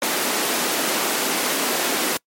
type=high-pass noise; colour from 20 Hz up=pink; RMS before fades=-22 dBFS; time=0.02-2.17 s; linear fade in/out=2 ms; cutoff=250 Hz; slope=24 dB/octave; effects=noise-tail reverb RT60 0.1 s tail -26 dB re dry + MP3 64 kbps